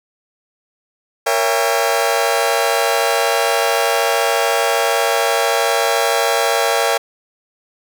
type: chord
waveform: sawtooth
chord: A# diminished seventh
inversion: none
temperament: just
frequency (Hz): 466.2 / 559.4 / 671.3 / 805.5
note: A#4 / C#5 / E5 / G5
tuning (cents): 0 / +16 / +31 / +47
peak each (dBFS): -16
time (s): 1.26-6.98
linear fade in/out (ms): 10
effects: none